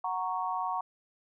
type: chord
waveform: sine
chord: F# major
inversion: none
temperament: equal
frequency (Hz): 740 / 932.3 / 1108.7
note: F#5 / A#5 / C#6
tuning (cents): 0 / 0 / 0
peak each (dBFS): -34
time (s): 0.04-0.81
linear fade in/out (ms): 5
effects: none